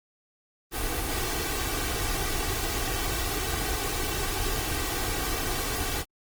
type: noise with comb filter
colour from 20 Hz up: pink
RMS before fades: -29 dBFS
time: 0.71-6.05 s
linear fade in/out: 50 ms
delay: 2.6 ms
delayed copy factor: +0.7
effects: Opus 24 kbps

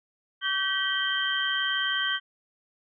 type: tone cluster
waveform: sine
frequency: 1141 / 1546 / 1931 / 3034 / 3173 Hz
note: C#6 / G6 / B6 / F#7 / G7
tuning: +50 / -24 / -39 / +43 / +20 cents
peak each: -35 / -28 / -33 / -35 / -29 dBFS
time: 0.41-2.2 s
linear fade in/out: 50 ms
effects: none

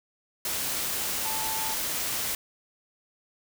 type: tone in noise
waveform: sine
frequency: 880 Hz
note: A5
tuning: in tune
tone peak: -34 dBFS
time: 1.25-1.74 s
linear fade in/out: 2 ms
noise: white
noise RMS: -30 dBFS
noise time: 0.45-2.35 s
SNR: -7 dB
effects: none

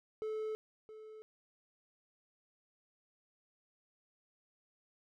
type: tone with echo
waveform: triangle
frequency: 434.2 Hz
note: A4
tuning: 23 cents flat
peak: -34 dBFS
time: 0.22-0.55 s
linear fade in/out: 0 ms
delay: 670 ms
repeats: 1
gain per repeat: -13 dB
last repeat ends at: 1.22 s
effects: none

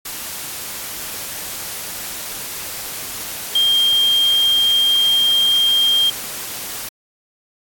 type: tone in noise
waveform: sine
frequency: 3200 Hz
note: G7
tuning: 35 cents sharp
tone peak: -12 dBFS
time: 3.55-6.1 s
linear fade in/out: 5 ms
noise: white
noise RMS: -28 dBFS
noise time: 0.05-6.89 s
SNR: +13 dB
effects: AAC 64 kbps

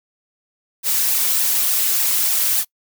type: noise with flanger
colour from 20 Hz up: blue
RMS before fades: -18 dBFS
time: 0.83-2.65 s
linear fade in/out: 50 ms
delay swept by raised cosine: 1.1 to 6 ms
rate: 3.4 Hz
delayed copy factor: +1
effects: noise-tail reverb RT60 0.1 s tail -24 dB re dry

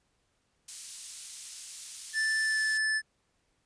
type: high-pass noise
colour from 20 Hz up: pink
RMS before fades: -42 dBFS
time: 0.68-2.78 s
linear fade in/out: 5 ms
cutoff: 5700 Hz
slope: 12 dB/octave
type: tone with pitch glide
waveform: square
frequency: 1760 to 1746.8 Hz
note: A6 to A6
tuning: 0 to -13 cents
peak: -27 dBFS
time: 2.13-3.02 s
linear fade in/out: 50 ms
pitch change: -13 cents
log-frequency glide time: 2.44-2.59 s
effects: pink hiss -74 dBFS RMS until 3.65 s + resampled to 22050 Hz

